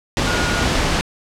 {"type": "tone in noise", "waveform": "sine", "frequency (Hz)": 1437, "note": "F6", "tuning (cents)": 49, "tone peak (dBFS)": -24, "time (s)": [0.27, 0.65], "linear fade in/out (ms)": 0, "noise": "pink", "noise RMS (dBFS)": -18, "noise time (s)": [0.17, 1.01], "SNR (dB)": -9, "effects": ["low-pass 6000 Hz 12 dB/octave"]}